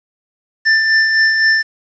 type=tone with tremolo; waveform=square; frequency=1776 Hz; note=A6; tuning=16 cents sharp; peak=-9 dBFS; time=0.65-1.63 s; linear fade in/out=20 ms; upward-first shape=sine; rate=3.9 Hz; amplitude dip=40%; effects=resampled to 16000 Hz + 7-bit